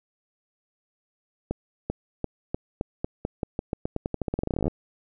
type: accelerating click train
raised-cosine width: 2 ms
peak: -13 dBFS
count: 30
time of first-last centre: 1.51-4.68 s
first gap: 390 ms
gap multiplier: 0.88
effects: none